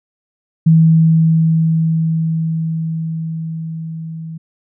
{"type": "tone with level ramp", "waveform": "sine", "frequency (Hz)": 161.8, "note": "E3", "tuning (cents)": -32, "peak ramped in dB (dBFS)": [-5, -25], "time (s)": [0.66, 4.38], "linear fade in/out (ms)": 10, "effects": []}